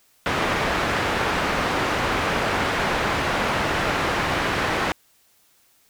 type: low-pass noise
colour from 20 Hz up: white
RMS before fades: -23 dBFS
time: 0.26-4.92 s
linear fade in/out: 0 ms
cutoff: 1700 Hz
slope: 12 dB/octave
effects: white hiss -60 dBFS RMS until 5.89 s